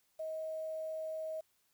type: tone with quantisation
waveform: sine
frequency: 634 Hz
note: D#5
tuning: 32 cents sharp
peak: -37 dBFS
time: 0.19-1.41 s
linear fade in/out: 10 ms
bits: 10
effects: white hiss -75 dBFS RMS until 1.73 s